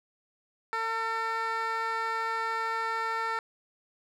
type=tone with band-pass filter; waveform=15% pulse; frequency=451.1 Hz; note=A4; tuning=43 cents sharp; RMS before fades=-31 dBFS; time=0.73-3.39 s; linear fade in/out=0 ms; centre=1400 Hz; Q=1.1; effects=none